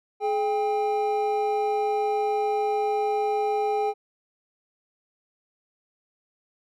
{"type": "tone pair together", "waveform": "triangle", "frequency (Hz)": [423.7, 797], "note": ["G#4", "G5"], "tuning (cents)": [35, 28], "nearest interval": "major seventh", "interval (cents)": 1093, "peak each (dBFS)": -23, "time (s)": [0.2, 3.94], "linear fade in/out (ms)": 50, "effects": []}